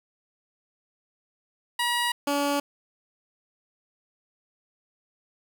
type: tone pair in turn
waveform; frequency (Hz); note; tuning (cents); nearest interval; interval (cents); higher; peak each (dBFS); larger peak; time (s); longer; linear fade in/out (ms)
15% pulse; 960 / 285.4; B5 / D4; -49 / -49; octave + major sixth; 2100; first; -17; neither; 1.79-2.12 / 2.27-2.6; neither; 5
effects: none